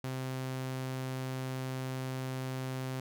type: tone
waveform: sawtooth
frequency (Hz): 130.4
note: C3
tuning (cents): -5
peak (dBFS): -31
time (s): 0.04-3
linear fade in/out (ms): 2
effects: none